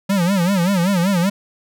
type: tone with vibrato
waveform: square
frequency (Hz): 185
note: F#3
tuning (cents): 0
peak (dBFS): -15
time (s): 0.09-1.3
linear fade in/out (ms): 10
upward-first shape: sine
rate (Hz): 5.2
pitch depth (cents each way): 160
effects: none